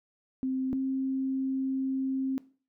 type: tone pair in turn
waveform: sine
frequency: 261.6 / 265.6 Hz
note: C4 / C4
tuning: 0 / +26 cents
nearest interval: unison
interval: 26 cents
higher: second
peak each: -27 dBFS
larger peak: neither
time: 0.43-0.73 / 0.73-2.38 s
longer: second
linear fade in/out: 0 ms
effects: noise-tail reverb RT60 0.4 s tail -19 dB re dry